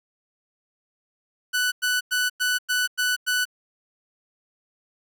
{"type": "tone bursts", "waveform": "sawtooth", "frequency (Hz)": 1489, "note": "F#6", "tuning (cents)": 11, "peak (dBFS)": -17, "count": 7, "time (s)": [1.53, 3.454], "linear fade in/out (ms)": 20, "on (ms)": 190, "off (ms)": 99, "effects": []}